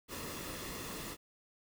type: noise with comb filter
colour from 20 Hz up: pink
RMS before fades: -43 dBFS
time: 0.08-1.17 s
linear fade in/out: 50 ms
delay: 1.3 ms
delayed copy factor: -0.5
effects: none